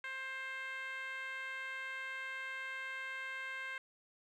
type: tone with band-pass filter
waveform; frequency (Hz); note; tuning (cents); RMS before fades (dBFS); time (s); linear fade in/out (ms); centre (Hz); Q
10% pulse; 528; C5; +16; -43; 0.04-3.78; 2; 1800; 2.5
effects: none